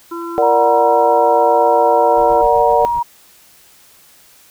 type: harmonic tone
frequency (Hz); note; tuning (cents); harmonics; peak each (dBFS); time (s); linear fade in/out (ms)
338.5; E4; +46; 1 / 3 / 4; -24 / -29 / -30; 0.11-2.42; 10
type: chord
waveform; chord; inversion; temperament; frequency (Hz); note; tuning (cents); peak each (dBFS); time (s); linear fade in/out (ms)
sine; Bb augmented; none; equal; 466.2 / 587.3 / 740; Bb4 / D5 / F#5; 0 / 0 / 0; -15; 0.38-2.85; 0
type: tone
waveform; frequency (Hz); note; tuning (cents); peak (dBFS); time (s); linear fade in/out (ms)
sine; 948; A#5; +29; -14; 0.42-3.03; 10
type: noise with tremolo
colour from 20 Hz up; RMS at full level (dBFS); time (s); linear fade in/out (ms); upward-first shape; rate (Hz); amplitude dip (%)
brown; -32; 2.16-3; 10; sine; 7.7; 70
effects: white hiss -47 dBFS RMS until 4.5 s